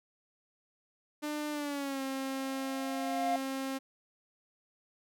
sawtooth tone with pitch glide, 299 to 267.9 Hz, D4 to C4, +31 to +41 cents, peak -30 dBFS, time 1.22-3.79 s, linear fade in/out 20 ms, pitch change -190 cents, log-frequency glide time 1.51-2.02 s
triangle tone with exponential growth, 704 Hz, F5, 14 cents sharp, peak -25 dBFS, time 2.11-3.36 s, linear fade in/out 2 ms, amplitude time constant 270 ms
effects none

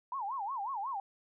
sine tone with vibrato, 932 Hz, A#5, 1 cent flat, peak -34 dBFS, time 0.12-1 s, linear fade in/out 2 ms, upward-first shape sine, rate 5.5 Hz, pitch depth 300 cents each way, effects none

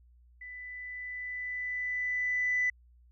sine tone with level ramp, 1992 Hz, B6, 14 cents sharp, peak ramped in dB -42 to -24 dBFS, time 0.41-2.7 s, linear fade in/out 5 ms, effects tanh soft clip ceiling -21 dBFS + added 60 Hz sine -57 dBFS peak until 3.11 s

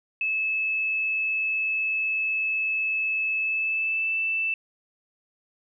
sine tone with pitch glide, 2604 to 2650 Hz, E7 to E7, -22 to +9 cents, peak -23 dBFS, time 0.21-4.54 s, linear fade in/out 2 ms, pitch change +31 cents, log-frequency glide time 3.39-4.19 s, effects none

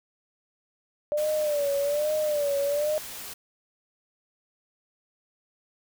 sine tone with vibrato, 587.3 Hz, D5, in tune, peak -23 dBFS, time 1.12-2.98 s, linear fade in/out 0 ms, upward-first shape sine, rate 1.2 Hz, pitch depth 80 cents each way
white noise, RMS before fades -39 dBFS, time 1.17-3.34 s, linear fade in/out 10 ms
effects none

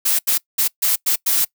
blue noise bursts at uneven times, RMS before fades -17 dBFS, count 6, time 0.05-0.19 / 0.27-0.38 / 0.58-0.68 / 0.82-0.96 / 1.06-1.16 / 1.26-1.45 s, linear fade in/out 10 ms, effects noise-tail reverb RT60 0.1 s tail -23 dB re dry

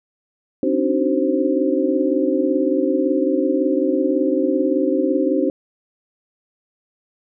sine tone cluster, 266.1 / 291.5 / 309.6 / 375.5 / 524 Hz, C4 / D4 / D#4 / F#4 / C5, +29 / -13 / -9 / +26 / +2 cents, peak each -22 dBFS, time 0.63-5.5 s, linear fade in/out 2 ms, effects none

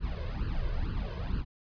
brown noise with flanger, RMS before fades -32 dBFS, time 0-1.45 s, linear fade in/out 50 ms, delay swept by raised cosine 0.67 to 1.97 ms, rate 2.2 Hz, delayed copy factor +0.9, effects resampled to 11025 Hz

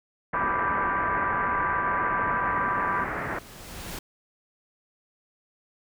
white low-pass noise, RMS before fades -31 dBFS, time 0.33-3.39 s, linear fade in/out 5 ms, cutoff 2000 Hz, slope 48 dB/octave
sine chord, G major, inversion first, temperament equal, 987.8 / 1174.7 / 1568 Hz, B5 / D6 / G6, 0 / 0 / 0 cents, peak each -29 / -28 / -31 dBFS, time 0.34-3.04 s, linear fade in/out 2 ms
pink noise with exponential growth, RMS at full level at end -35 dBFS, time 2.15-3.99 s, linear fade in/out 5 ms, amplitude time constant 400 ms
effects none

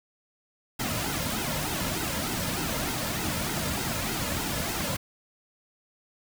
pink noise with flanger, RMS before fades -30 dBFS, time 0.79-4.97 s, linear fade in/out 10 ms, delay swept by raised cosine 1.7 to 2.67 ms, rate 3.3 Hz, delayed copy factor -0.65, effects none

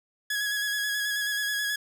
sawtooth tone with vibrato, 1674 Hz, G#6, 13 cents sharp, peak -23 dBFS, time 0.3-1.76 s, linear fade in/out 5 ms, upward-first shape square, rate 9.3 Hz, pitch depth 20 cents each way, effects none

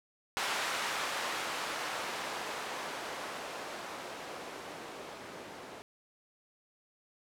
violet noise with low-pass filter sweep, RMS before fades -39 dBFS, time 0.37-5.82 s, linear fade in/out 0 ms, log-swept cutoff 1200 to 400 Hz, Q 0.73, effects none

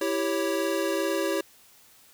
square chord, C# diminished, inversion first, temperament equal, 329.6 / 392 / 554.4 Hz, E4 / G4 / C#5, 0 / 0 / 0 cents, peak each -30 dBFS, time 0.01-1.41 s, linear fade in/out 5 ms, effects white hiss -56 dBFS RMS until 2.13 s

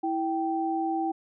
sine tone pair together, 327.8 / 779.6 Hz, E4 / G5, -10 / -10 cents, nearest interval octave + minor third, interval 1500 cents, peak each -28 dBFS, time 0.03-1.12 s, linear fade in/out 10 ms, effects none

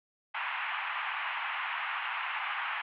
pink band-pass noise, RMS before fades -35 dBFS, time 0.34-2.82 s, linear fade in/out 10 ms, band 840 to 2900 Hz, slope 48 dB/octave, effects none

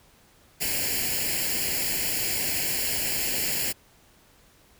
white noise with comb filter, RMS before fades -27 dBFS, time 0.6-3.73 s, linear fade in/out 20 ms, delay 0.41 ms, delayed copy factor +0.8, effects pink hiss -58 dBFS RMS until 4.79 s

